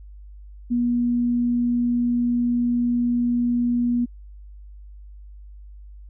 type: tone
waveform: sine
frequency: 240.9 Hz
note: B3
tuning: 43 cents flat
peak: -18 dBFS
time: 0.7-4.06 s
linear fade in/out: 20 ms
effects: added 50 Hz sine -39 dBFS peak until 6.09 s

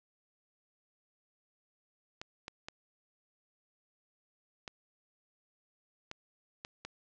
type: clicks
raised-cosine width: 0.2 ms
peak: -24 dBFS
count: 7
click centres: 2.215 / 2.481 / 2.685 / 4.678 / 6.114 / 6.649 / 6.85 s
effects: low-pass 7000 Hz 12 dB/octave

